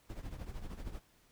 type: noise with tremolo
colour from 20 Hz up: brown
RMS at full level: -40 dBFS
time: 0.09-1 s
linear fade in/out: 10 ms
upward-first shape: triangle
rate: 13 Hz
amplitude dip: 80%
effects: pink hiss -68 dBFS RMS until 1.31 s

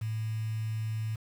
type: tone with quantisation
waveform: sine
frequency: 110 Hz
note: A2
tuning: in tune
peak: -30 dBFS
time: 0.01-1.16 s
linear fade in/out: 10 ms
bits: 8
effects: none

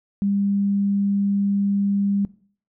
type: tone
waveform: sine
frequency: 200 Hz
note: G3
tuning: 35 cents sharp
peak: -18 dBFS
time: 0.22-2.25 s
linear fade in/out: 0 ms
effects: noise-tail reverb RT60 0.5 s tail -20 dB re dry

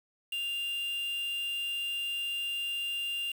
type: tone with quantisation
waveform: triangle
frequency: 2794 Hz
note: F7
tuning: in tune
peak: -30 dBFS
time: 0.32-3.32 s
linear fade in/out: 5 ms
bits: 7
effects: none

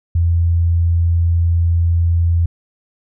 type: tone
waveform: sine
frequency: 84.7 Hz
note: E2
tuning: 48 cents sharp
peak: -11 dBFS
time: 0.15-2.46 s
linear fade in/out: 5 ms
effects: none

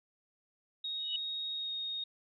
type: tone with pitch glide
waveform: sine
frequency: 3753 to 3723 Hz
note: A#7 to A#7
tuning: +11 to -3 cents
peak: -35 dBFS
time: 0.84-2.04 s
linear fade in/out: 5 ms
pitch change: -14 cents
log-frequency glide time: 1.56-1.72 s
type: tone with exponential growth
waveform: sine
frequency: 2956 Hz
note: F#7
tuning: 2 cents flat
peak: -30 dBFS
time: 0.97-1.16 s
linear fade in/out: 2 ms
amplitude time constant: 40 ms
effects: none

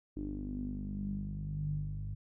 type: tone with low-pass filter sweep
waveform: sawtooth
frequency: 50 Hz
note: G1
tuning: 35 cents sharp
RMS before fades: -38 dBFS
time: 0.16-2.15 s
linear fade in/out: 10 ms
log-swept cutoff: 310 to 120 Hz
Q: 9.4
effects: none

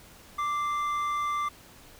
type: tone pair together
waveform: triangle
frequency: 1174 / 2071 Hz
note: D6 / C7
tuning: -1 / -18 cents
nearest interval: minor seventh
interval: 983 cents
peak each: -25 / -37 dBFS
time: 0.38-1.49 s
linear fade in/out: 10 ms
effects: pink hiss -52 dBFS RMS until 1.99 s

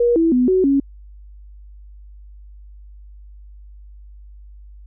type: tone with pitch steps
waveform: sine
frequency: 477.4 / 329.4 / 250.1 / 373.4 / 276.6 Hz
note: A#4 / E4 / B3 / F#4 / C#4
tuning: +41 / -1 / +22 / +16 / -4 cents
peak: -12 dBFS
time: 0-0.8 s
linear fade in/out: 5 ms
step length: 160 ms
effects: added 50 Hz sine -38 dBFS peak until 4.86 s

